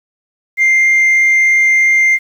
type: tone with frequency modulation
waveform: sine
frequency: 2101 Hz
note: C7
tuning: 7 cents sharp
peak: -5 dBFS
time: 0.57-2.19 s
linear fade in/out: 50 ms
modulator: 53.3 Hz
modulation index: 0.31
effects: tanh soft clip ceiling -6 dBFS + 7-bit